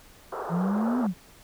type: band-pass noise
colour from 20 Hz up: pink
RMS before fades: -34 dBFS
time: 0.32-1.07 s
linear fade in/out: 5 ms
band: 370 to 1400 Hz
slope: 48 dB/octave
type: exponential two-way sweep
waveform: sine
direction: up then down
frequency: 164.81 to 256.1 to 164.81 Hz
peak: -23 dBFS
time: 0.49-1.14 s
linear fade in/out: 50 ms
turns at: 1 s
effects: pink hiss -53 dBFS RMS until 1.43 s